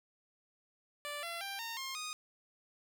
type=tone with pitch steps; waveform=10% pulse; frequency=585 / 679.8 / 790 / 918 / 1066.7 / 1239.6 Hz; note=D5 / F5 / G5 / A#5 / C6 / D#6; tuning=-7 / -47 / +13 / -27 / +33 / -7 cents; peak=-31 dBFS; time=1.05-2.13 s; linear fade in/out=0 ms; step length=180 ms; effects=none